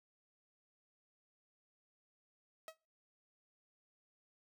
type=tone with exponential decay; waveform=sawtooth; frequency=640 Hz; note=D#5; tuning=49 cents sharp; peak=-40 dBFS; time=2.68-2.77 s; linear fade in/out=1 ms; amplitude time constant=18 ms; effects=noise-tail reverb RT60 0.4 s tail -26 dB re dry